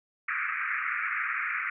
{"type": "band-pass noise", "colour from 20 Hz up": "pink", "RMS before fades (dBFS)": -31, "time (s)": [0.28, 1.7], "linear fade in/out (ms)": 5, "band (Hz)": [1200, 2400], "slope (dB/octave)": 96, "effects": []}